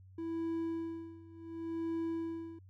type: tone with tremolo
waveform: triangle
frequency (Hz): 329.6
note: E4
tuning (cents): 0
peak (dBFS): -31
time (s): 0.18-2.59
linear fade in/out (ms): 5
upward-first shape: sine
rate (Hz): 0.69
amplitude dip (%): 90
effects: added 94 Hz sine -54 dBFS peak until 2.69 s